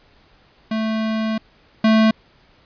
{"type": "tone pair in turn", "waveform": "square", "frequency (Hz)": [220, 220], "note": ["A3", "A3"], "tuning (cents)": [0, 0], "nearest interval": "unison", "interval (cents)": 0, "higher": "neither", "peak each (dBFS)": [-20, -12], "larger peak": "second", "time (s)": [[0.71, 1.38], [1.84, 2.11]], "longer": "first", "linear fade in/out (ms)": 5, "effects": ["pink hiss -54 dBFS RMS until 2.65 s", "resampled to 11025 Hz"]}